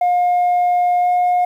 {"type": "tone with pitch glide", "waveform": "sine", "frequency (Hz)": [713, 717.1], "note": ["F5", "F5"], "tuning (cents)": [36, 46], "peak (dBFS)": -10, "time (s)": [0.01, 1.45], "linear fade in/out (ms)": 5, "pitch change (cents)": 10, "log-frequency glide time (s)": [1, 1.08], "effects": ["tanh soft clip ceiling -11 dBFS", "8-bit"]}